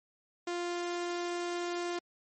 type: tone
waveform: sawtooth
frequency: 349.2 Hz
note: F4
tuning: in tune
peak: -29 dBFS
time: 0.47-1.99 s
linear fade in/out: 5 ms
effects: MP3 32 kbps